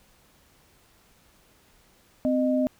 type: tone pair together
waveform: sine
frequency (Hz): 258.3 / 615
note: C4 / D#5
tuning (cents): -22 / -20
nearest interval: octave + minor third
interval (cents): 1502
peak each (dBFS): -22 / -25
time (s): 2.25-2.67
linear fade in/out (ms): 0
effects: pink hiss -60 dBFS RMS until 2.79 s